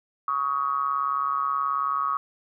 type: ring-modulated tone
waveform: triangle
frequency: 69.3 Hz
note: C#2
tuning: in tune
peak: -18 dBFS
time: 0.28-2.17 s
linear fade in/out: 0 ms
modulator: 1190 Hz
effects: none